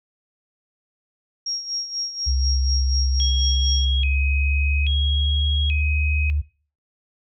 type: tone with tremolo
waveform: sine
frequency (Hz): 5588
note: F8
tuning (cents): 0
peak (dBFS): -22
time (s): 1.46-3.85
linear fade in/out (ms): 5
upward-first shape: sine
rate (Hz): 4.1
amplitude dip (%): 70
type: tone with pitch glide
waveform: sine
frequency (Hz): 65.41 to 73.85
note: C2 to D2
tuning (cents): 0 to +10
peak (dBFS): -18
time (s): 2.26-6.42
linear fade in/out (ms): 20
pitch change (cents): +210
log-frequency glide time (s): 3.4-5.43
type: tone with vibrato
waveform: sine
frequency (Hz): 2884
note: F#7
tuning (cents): -45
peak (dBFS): -24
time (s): 3.2-6.3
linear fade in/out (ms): 0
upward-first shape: square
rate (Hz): 0.6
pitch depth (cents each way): 230
effects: noise-tail reverb RT60 0.4 s tail -20 dB re dry